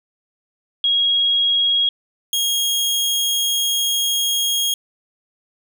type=tone pair in turn; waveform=sine / sawtooth; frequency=3294 / 3269 Hz; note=G#7 / G#7; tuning=-15 / -28 cents; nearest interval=unison; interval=13 cents; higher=first; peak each=-14 dBFS; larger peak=neither; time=0.84-1.89 / 2.33-4.74 s; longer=second; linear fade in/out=2 ms; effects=none